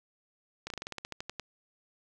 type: slowing click train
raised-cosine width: 0.2 ms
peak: -20 dBFS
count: 13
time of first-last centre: 0.67-1.397 s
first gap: 32 ms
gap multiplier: 1.11
effects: none